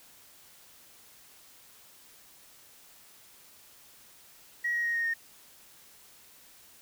sine tone with pitch steps, 1907 / 1890.5 / 1874.2 / 1858.1 / 1842 Hz, A#6 / A#6 / A#6 / A#6 / A#6, +39 / +24 / +9 / -6 / -21 cents, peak -26 dBFS, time 4.64-5.14 s, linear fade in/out 10 ms, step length 100 ms, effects tanh soft clip ceiling -22 dBFS + white hiss -56 dBFS RMS until 6.81 s

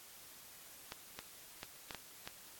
clicks, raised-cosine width 0.2 ms, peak -26 dBFS, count 6, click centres 0.921 / 1.19 / 1.631 / 1.908 / 1.947 / 2.275 s, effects white hiss -56 dBFS RMS until 2.59 s + AAC 64 kbps

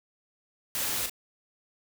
white noise with echo, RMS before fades -31 dBFS, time 0.75-1.06 s, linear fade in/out 0 ms, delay 36 ms, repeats 1, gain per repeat -6 dB, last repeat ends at 1.096 s, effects none

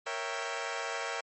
15% pulse chord, A# diminished seventh, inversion none, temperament equal, 466.2 / 554.4 / 659.3 / 784 Hz, A#4 / C#5 / E5 / G5, 0 / 0 / 0 / 0 cents, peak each -33 dBFS, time 0.06-1.21 s, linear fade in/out 10 ms, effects low-pass 9000 Hz 12 dB/octave + MP3 32 kbps

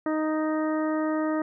harmonic tone, 311.1 Hz, D#4, in tune, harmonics 1 / 2 / 3 / 4 / 5 / 6, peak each -25 / -30 / -37 / -35 / -43 / -40 dBFS, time 0.06-1.42 s, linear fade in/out 2 ms, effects none

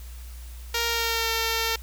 5% pulse tone with pitch glide, 466.2 to 453.2 Hz, A#4 to A#4, 0 to -49 cents, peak -12 dBFS, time 0.74-1.76 s, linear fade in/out 5 ms, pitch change -49 cents, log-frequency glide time 0.86-1.3 s, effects added 60 Hz sine -37 dBFS peak until 1.82 s + white hiss -50 dBFS RMS until 1.82 s

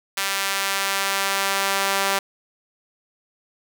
sawtooth tone with high-pass filter sweep, 196 Hz, G3, in tune, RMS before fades -23 dBFS, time 0.17-2.19 s, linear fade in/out 5 ms, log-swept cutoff 1600 to 800 Hz, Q 0.73, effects none

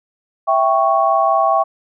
sine chord, C# diminished, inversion first, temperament equal, 659.3 / 784 / 1108.7 Hz, E5 / G5 / C#6, 0 / 0 / 0 cents, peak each -16 dBFS, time 0.47-1.64 s, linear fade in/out 20 ms, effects none

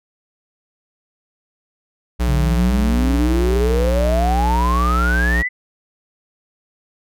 square tone with vibrato, 60.4 Hz, B1, 38 cents flat, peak -16 dBFS, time 2.19-5.43 s, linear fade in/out 20 ms, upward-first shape sine, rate 0.86 Hz, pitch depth 9 cents each way
sine exponential sweep, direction up, 133 to 2044 Hz, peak -18 dBFS, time 2.27-5.49 s, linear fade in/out 20 ms
effects none

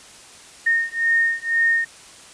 sine beating tone pair, 1838 / 1840 Hz, A#6 / A#6, -25 / -23 cents, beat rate 2 Hz, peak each -20 dBFS, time 0.66-1.85 s, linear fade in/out 10 ms, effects white hiss -44 dBFS RMS until 2.33 s + resampled to 22050 Hz

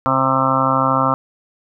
harmonic tone, 132.7 Hz, C3, 25 cents sharp, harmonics 1 / 2 / 4 / 5 / 6 / 7 / 8 / 9 / 10, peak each -24 / -22 / -23 / -25 / -25 / -23 / -21 / -20 / -20 dBFS, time 0.06-1.14 s, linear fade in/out 0 ms, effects none

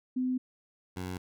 sine / 15% pulse tone pair in turn, 254.7 / 91.54 Hz, C4 / F#2, -46 / -18 cents, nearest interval octave + tritone, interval 1772 cents, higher first, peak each -27 / -29 dBFS, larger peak first, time 0.16-0.38 / 0.96-1.18 s, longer neither, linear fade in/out 10 ms, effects none

